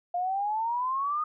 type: exponential sweep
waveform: sine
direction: up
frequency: 698 to 1244.5 Hz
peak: -26 dBFS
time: 0.14-1.24 s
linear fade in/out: 5 ms
effects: none